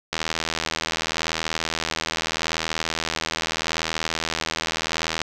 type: click train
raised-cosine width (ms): 0.2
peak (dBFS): -6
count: 412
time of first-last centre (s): 0.13-5.217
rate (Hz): 80.8
effects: none